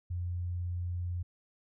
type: tone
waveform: sine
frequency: 88.2 Hz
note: F2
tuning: 18 cents sharp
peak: -32 dBFS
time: 0.1-1.23 s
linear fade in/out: 10 ms
effects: none